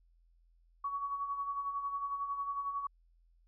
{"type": "tone with tremolo", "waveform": "sine", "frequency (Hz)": 1124, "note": "C#6", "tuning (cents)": 24, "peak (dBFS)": -32, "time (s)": [0.84, 2.87], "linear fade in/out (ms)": 5, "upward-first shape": "sine", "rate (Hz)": 11, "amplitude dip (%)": 55, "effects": ["added 42 Hz sine -64 dBFS peak until 3.47 s"]}